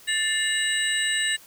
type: tone cluster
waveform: sine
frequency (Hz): 1767 / 2115 / 2860 / 3852 / 8060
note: A6 / C7 / F7 / B7 / B8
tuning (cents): +7 / +18 / +41 / -44 / +34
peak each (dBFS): -25 / -34 / -28 / -30 / -29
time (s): 0.07-1.37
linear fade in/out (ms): 20
effects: white hiss -50 dBFS RMS until 1.46 s